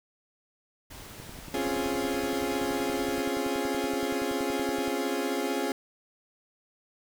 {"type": "noise", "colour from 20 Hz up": "pink", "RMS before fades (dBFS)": -45, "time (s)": [0.9, 3.21], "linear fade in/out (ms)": 10}
{"type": "click train", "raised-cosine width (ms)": 3, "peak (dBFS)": -30, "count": 40, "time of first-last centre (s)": [1.2, 4.879], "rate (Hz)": 10.6}
{"type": "chord", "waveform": "30% pulse", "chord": "Db major seventh", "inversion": "third", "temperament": "equal", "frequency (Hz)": [261.6, 277.2, 349.2, 415.3], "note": ["C4", "Db4", "F4", "Ab4"], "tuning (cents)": [0, 0, 0, 0], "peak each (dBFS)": [-32, -30, -31, -30], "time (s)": [1.54, 5.72], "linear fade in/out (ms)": 2}
{"effects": []}